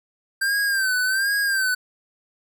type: tone with vibrato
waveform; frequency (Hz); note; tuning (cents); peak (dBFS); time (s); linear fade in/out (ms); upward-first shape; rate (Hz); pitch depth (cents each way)
square; 1568; G6; 0; -20; 0.41-1.75; 10; sine; 1.3; 83
effects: none